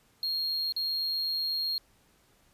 triangle tone with dropouts, 4253 Hz, C8, 27 cents sharp, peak -27 dBFS, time 0.23-1.78 s, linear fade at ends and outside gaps 1 ms, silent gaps 0.723-0.764 s, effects pink hiss -65 dBFS RMS until 2.53 s + resampled to 32000 Hz

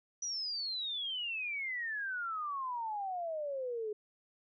sine exponential sweep, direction down, 5930 to 415.3 Hz, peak -35 dBFS, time 0.22-3.93 s, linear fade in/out 5 ms, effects none

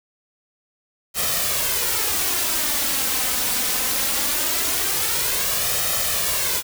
white noise with flanger, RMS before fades -22 dBFS, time 1.14-6.63 s, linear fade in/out 50 ms, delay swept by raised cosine 1.6 to 4 ms, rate 0.21 Hz, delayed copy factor +0.55, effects none

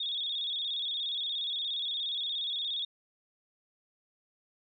sine tone with vibrato, 3520 Hz, A7, in tune, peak -31 dBFS, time 0-2.85 s, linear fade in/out 5 ms, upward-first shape square, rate 17 Hz, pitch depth 72 cents each way, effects none

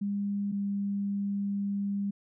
sine tone pair in turn, 201.7 / 200.4 Hz, G3 / G3, +50 / +38 cents, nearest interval unison, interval 12 cents, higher first, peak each -28 dBFS, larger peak neither, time 0.01-0.52 / 0.52-2.11 s, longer second, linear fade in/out 10 ms, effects none

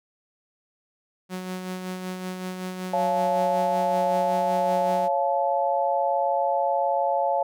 sawtooth tone with tremolo, 184.3 Hz, F#3, 7 cents flat, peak -25 dBFS, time 1.29-5.09 s, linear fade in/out 50 ms, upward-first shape sine, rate 5.3 Hz, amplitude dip 40%
sine chord, Db augmented, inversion none, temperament just, 554.4 / 693 / 866.2 Hz, Db5 / F5 / A5, 0 / -14 / -27 cents, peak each -25 dBFS, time 2.93-7.43 s, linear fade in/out 5 ms
effects none

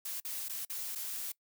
blue noise with dropouts, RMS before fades -39 dBFS, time 0.05-1.32 s, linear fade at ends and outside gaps 5 ms, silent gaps 0.202-0.248 / 0.485-0.494 / 0.651-0.697 / 0.951-0.956 s, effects noise-tail reverb RT60 0.1 s tail -22 dB re dry

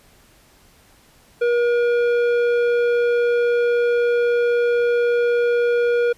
triangle tone with tanh clipping, 478.1 Hz, A#4, 44 cents sharp, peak -17 dBFS, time 1.41-6.13 s, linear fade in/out 10 ms, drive 15 dB, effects pink hiss -53 dBFS RMS until 6.17 s + resampled to 32000 Hz

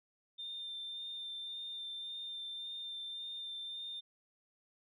sine tone with vibrato, 3596 Hz, A7, 37 cents sharp, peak -40 dBFS, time 0.38-4.01 s, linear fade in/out 20 ms, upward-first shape sine, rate 1.8 Hz, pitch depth 14 cents each way, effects tanh soft clip ceiling -36 dBFS

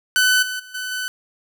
sawtooth tone with level steps, 1505 Hz, F#6, 29 cents sharp, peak -10 / -21 / -35 / -22 / -20 dBFS, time 0.16-1.08 s, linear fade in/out 0 ms, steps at 0.42 / 0.59 / 0.74 / 0.91 s, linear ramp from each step 10 ms, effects none

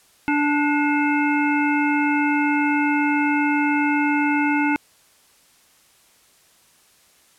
harmonic tone with a mistuned harmonic, 292.1 Hz, D4, 9 cents flat, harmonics 1 / 3 / 5 / 7 / 9, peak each -19 / -24 / -26 / -27 / -29 dBFS, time 0.28-4.76 s, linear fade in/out 0 ms, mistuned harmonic 7, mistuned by +77 cents, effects white hiss -56 dBFS RMS until 7.38 s + low-pass 12000 Hz 12 dB/octave

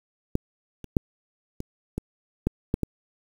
clicks, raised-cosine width 3 ms, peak -9 / -26 / -6 / -19 / -15 / -9 / -9 / -12 dBFS, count 8, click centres 0.354 / 0.843 / 0.968 / 1.604 / 1.98 / 2.47 / 2.741 / 2.833 s, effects 7-bit

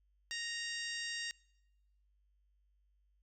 harmonic tone with a mistuned harmonic, 932.3 Hz, A#5, in tune, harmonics 2 / 3 / 4 / 5 / 6 / 7 / 8 / 9, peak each -42 / -45 / -47 / -47 / -47 / -54 / -52 / -56 dBFS, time 0.31-1.31 s, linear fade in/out 0 ms, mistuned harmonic 7, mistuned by +15 cents, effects noise-tail reverb RT60 1.0 s tail -25 dB re dry + added 50 Hz sine -70 dBFS peak until 3.22 s

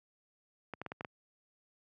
clicks, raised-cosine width 0.5 ms, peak -25 dBFS, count 6, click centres 0.737 / 0.816 / 0.863 / 0.919 / 1.009 / 1.048 s, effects high-pass 100 Hz 12 dB/octave

